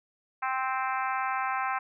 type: harmonic tone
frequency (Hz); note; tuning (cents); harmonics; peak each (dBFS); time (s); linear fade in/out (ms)
261.6; C4; 0; 3 / 4 / 5 / 6 / 7 / 8 / 9 / 10; -32 / -32 / -34 / -36 / -42 / -41 / -42 / -45; 0.42-1.79; 10
effects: none